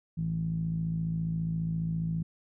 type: tone with low-pass filter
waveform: 10% pulse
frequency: 54.7 Hz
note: A1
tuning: 9 cents flat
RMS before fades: -31 dBFS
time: 0.17-2.23 s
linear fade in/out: 10 ms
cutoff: 160 Hz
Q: 7.6
effects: none